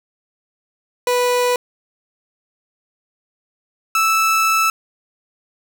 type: tone pair in turn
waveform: 30% pulse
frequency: 492.3 / 1314.3 Hz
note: B4 / E6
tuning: -6 / -6 cents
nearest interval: octave + perfect fourth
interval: 1700 cents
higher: second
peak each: -12 / -11 dBFS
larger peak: second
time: 1.07-1.56 / 3.95-4.7 s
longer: second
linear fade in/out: 2 ms
effects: none